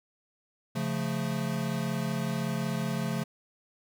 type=chord; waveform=square; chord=Db augmented; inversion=none; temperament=equal; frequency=138.59 / 174.61 / 220 Hz; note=Db3 / F3 / A3; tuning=0 / 0 / 0 cents; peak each=-34 dBFS; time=0.75-3.24 s; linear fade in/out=10 ms; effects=none